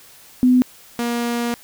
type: tone pair in turn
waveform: sine / sawtooth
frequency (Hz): 251.5 / 237.4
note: B3 / A#3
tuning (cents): +32 / +32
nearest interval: minor second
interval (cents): 100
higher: first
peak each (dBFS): -10 / -16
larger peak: first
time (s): 0.43-0.62 / 0.99-1.54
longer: second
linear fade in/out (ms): 0
effects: white hiss -46 dBFS RMS until 1.63 s